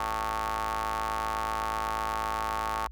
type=ring-modulated tone; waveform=sawtooth; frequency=107.8 Hz; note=A2; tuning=35 cents flat; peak=-22 dBFS; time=0-2.87 s; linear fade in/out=0 ms; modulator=1000 Hz; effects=added 57 Hz sine -38 dBFS peak until 2.91 s + high-pass 60 Hz 12 dB/octave